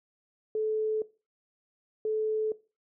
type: tone pair in turn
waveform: sine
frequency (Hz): 434 / 434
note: A4 / A4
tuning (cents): -24 / -24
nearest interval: unison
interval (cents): 0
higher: neither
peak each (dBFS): -26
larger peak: neither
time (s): 0.55-1.02 / 2.05-2.52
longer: neither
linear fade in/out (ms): 2
effects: noise-tail reverb RT60 0.3 s tail -18 dB re dry